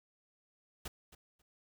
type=noise with echo; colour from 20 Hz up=pink; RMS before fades=-42 dBFS; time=0.85-0.88 s; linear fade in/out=5 ms; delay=270 ms; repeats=2; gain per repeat=-15 dB; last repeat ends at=1.42 s; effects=none